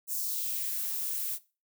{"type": "noise with high-pass filter sweep", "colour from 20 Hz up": "violet", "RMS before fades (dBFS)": -33, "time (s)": [0.07, 1.39], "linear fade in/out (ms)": 50, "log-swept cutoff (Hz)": [7900, 250], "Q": 1.6, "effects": ["noise-tail reverb RT60 0.3 s tail -18 dB re dry"]}